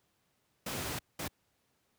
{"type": "noise bursts at uneven times", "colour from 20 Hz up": "pink", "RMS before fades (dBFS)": -37, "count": 2, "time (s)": [[0.66, 0.99], [1.19, 1.28]], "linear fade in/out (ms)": 5, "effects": ["pink hiss -75 dBFS RMS until 1.98 s", "high-pass 80 Hz 12 dB/octave"]}